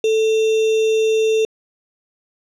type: tone with sample-and-hold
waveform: sine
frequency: 440 Hz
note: A4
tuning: in tune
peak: -13 dBFS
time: 0.04-1.45 s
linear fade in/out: 2 ms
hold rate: 3150 Hz
effects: low-pass 6000 Hz 12 dB/octave